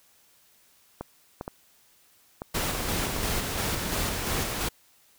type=clicks; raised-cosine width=1 ms; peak=-19 dBFS; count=10; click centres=1.01 / 1.411 / 1.479 / 2.419 / 2.572 / 2.693 / 2.75 / 2.806 / 3.069 / 3.164 s
type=noise with tremolo; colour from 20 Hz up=pink; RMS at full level=-28 dBFS; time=2.54-4.69 s; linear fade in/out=10 ms; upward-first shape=square; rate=2.9 Hz; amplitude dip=30%
effects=white hiss -61 dBFS RMS until 5.18 s